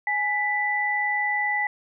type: tone pair together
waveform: sine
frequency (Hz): 832.9 / 1981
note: G#5 / B6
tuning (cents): +5 / +5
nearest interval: octave + minor third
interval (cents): 1500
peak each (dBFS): -27 / -23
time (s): 0.07-1.67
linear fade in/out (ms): 2
effects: none